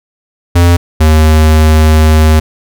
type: tone pair in turn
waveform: square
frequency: 86.7 / 78.01 Hz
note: F2 / D#2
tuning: -12 / +5 cents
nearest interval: major second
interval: 183 cents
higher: first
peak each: -4 dBFS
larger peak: neither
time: 0.55-0.77 / 1-2.4 s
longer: second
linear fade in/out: 10 ms
effects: none